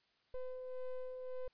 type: ring-modulated tone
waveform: triangle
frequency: 254.1 Hz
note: B3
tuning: 49 cents sharp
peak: -35 dBFS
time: 0.34-1.48 s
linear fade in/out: 5 ms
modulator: 255 Hz
effects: white hiss -75 dBFS RMS until 1.53 s + resampled to 11025 Hz